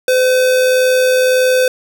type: tone with amplitude modulation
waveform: square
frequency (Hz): 510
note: C5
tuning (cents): -44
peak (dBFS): -9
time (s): 0.08-1.68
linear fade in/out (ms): 2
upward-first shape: sine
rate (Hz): 81.7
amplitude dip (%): 25
effects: none